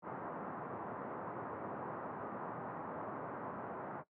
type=band-pass noise; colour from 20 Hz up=white; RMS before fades=-44 dBFS; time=0.02-4.04 s; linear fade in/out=50 ms; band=120 to 1200 Hz; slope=24 dB/octave; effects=noise-tail reverb RT60 0.1 s tail -17 dB re dry + low-pass 2000 Hz 12 dB/octave